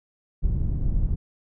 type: low-pass noise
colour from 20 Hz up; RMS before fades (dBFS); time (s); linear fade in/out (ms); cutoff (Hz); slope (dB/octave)
pink; -23; 0.42-1.16; 20; 120; 12
effects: none